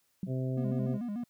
sine tone with exponential decay, 188 Hz, F#3, 28 cents sharp, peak -28 dBFS, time 0.23-0.35 s, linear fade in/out 2 ms, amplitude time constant 24 ms
harmonic tone, 129.9 Hz, C3, 12 cents flat, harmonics 1 / 2 / 3 / 4 / 5, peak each -31 / -37 / -41 / -43 / -45 dBFS, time 0.26-0.99 s, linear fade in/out 50 ms
triangle tone with vibrato, 222.6 Hz, A3, 20 cents sharp, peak -31 dBFS, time 0.57-1.24 s, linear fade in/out 5 ms, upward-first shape square, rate 6.8 Hz, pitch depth 140 cents each way
effects white hiss -73 dBFS RMS until 1.29 s

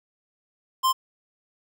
square tone, 1046.5 Hz, C6, in tune, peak -19 dBFS, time 0.83-0.93 s, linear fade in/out 20 ms, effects 10-bit

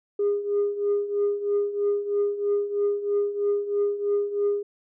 sine tone with tremolo, 408 Hz, G#4, 31 cents flat, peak -17 dBFS, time 0.19-4.63 s, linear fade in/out 5 ms, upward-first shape triangle, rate 3.1 Hz, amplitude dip 80%, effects tanh soft clip ceiling -17 dBFS

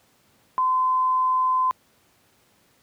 sine tone, 1026 Hz, C6, 34 cents flat, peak -18 dBFS, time 0.58-1.71 s, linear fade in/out 0 ms, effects pink hiss -61 dBFS RMS until 2.82 s + high-pass 100 Hz 12 dB/octave

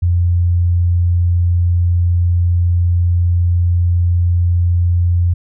sine tone, 87.31 Hz, F2, in tune, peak -10 dBFS, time 0.02-5.34 s, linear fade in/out 10 ms, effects none

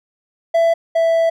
triangle tone pair in turn, 666 / 660.3 Hz, E5 / E5, +18 / +3 cents, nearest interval unison, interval 15 cents, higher first, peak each -9 / -10 dBFS, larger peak first, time 0.54-0.74 / 0.95-1.3 s, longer second, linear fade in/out 10 ms, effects none

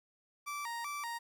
30% pulse tone with vibrato, 1043 Hz, C6, 6 cents flat, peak -35 dBFS, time 0.46-1.19 s, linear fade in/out 20 ms, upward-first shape square, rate 2.6 Hz, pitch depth 190 cents each way, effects 12-bit

